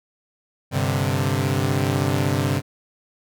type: chord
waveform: sawtooth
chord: G suspended fourth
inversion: none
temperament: equal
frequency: 98 / 130.81 / 146.83 Hz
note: G2 / C3 / D3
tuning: 0 / 0 / 0 cents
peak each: -20 / -19 / -21 dBFS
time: 0.71-2.62 s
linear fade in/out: 50 ms
effects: none